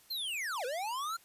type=linear two-way sweep; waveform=square; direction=down then up; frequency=4291 to 470 to 1405 Hz; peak=-35 dBFS; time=0.1-1.17 s; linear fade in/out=10 ms; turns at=0.65 s; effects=white hiss -62 dBFS RMS until 1.24 s + resampled to 32000 Hz